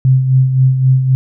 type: tone with tremolo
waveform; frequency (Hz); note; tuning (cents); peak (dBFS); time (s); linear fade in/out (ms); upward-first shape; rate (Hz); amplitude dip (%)
sine; 130.81; C3; 0; -5; 0.05-1.15; 0; sine; 3.8; 55
effects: none